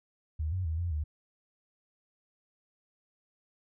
sine tone with pitch steps, 77.7 / 92.4 / 79.9 / 86.6 / 76 Hz, D#2 / F#2 / D#2 / F2 / D#2, -2 / -2 / +47 / -14 / -40 cents, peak -29 dBFS, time 0.39-1.04 s, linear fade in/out 10 ms, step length 130 ms, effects none

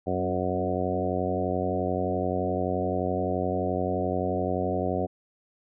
harmonic tone with a mistuned harmonic, 91.6 Hz, F#2, 17 cents flat, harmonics 1 / 2 / 3 / 4 / 5 / 6 / 7 / 8, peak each -33 / -33 / -33 / -33 / -33 / -33 / -33 / -33 dBFS, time 0.06-5.07 s, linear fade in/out 20 ms, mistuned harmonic 3, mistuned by -17 cents, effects none

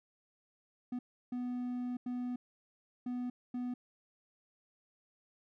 triangle tone bursts at uneven times, 247.1 Hz, B3, 1 cent sharp, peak -33 dBFS, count 5, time 0.92-0.99 / 1.32-1.97 / 2.06-2.36 / 3.06-3.3 / 3.54-3.74 s, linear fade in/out 5 ms, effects none

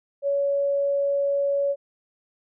sine tone, 562 Hz, C#5, 24 cents sharp, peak -20 dBFS, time 0.22-1.76 s, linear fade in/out 50 ms, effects none

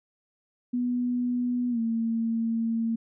sine tone with pitch glide, 245.5 to 227.7 Hz, B3 to A#3, -10 to -40 cents, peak -24 dBFS, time 0.73-2.96 s, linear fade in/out 10 ms, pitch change -130 cents, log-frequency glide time 1.7-1.79 s, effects none

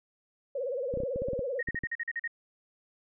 sine tone with vibrato, 520 Hz, C5, 11 cents flat, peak -30 dBFS, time 0.55-1.61 s, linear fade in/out 5 ms, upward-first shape sine, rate 18 Hz, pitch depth 150 cents each way
clicks, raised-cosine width 3 ms, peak -24 dBFS, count 12, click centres 0.939 / 0.973 / 1.003 / 1.035 / 1.16 / 1.22 / 1.285 / 1.333 / 1.392 / 1.687 / 1.746 / 1.837 s
sine tone bursts, 1864.7 Hz, A#6, in tune, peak -30 dBFS, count 9, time 1.59-2.277 s, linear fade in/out 5 ms, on 39 ms, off 42 ms
effects none

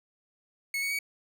40% pulse tone with pitch steps, 2200 / 2228 / 2257 Hz, C#7 / C#7 / C#7, -14 / +8 / +31 cents, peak -28 dBFS, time 0.74-0.989 s, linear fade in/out 2 ms, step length 83 ms, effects none

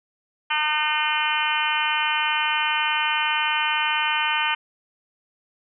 harmonic tone, 303.9 Hz, D#4, 41 cents flat, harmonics 3 / 4 / 5 / 6 / 7 / 8 / 9 / 10, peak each -26 / -29 / -28 / -31 / -31 / -28 / -30 / -27 dBFS, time 0.5-4.55 s, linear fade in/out 10 ms, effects none

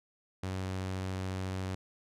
sawtooth tone, 94 Hz, F#2, 28 cents sharp, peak -30 dBFS, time 0.43-1.75 s, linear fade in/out 5 ms, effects low-pass 9000 Hz 12 dB/octave

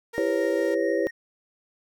sawtooth tone, 464.5 Hz, A#4, 6 cents flat, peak -33 dBFS, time 0.13-0.75 s, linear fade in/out 10 ms
triangle tone with tremolo, 1864.7 Hz, A#6, in tune, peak -32 dBFS, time 0.14-1.11 s, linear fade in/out 10 ms, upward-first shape triangle, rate 4.3 Hz, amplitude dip 35%
sine chord, C# half-diminished seventh, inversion first, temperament just, 332.6 / 399.1 / 498.9 / 554.4 Hz, E4 / G4 / B4 / C#5, +16 / +31 / +17 / 0 cents, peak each -27 dBFS, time 0.18-1.07 s, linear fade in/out 0 ms
effects none

